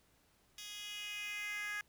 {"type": "tone with high-pass filter sweep", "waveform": "10% pulse", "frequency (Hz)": 415.3, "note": "G#4", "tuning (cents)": 0, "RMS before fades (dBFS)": -43, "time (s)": [0.58, 1.81], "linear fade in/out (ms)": 2, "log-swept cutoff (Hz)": [3800, 1700], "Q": 3.8, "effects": ["pink hiss -71 dBFS RMS until 1.88 s"]}